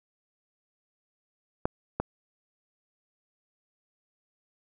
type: clicks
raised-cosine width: 1 ms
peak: -11 / -13 dBFS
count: 2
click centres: 1.655 / 2 s
effects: none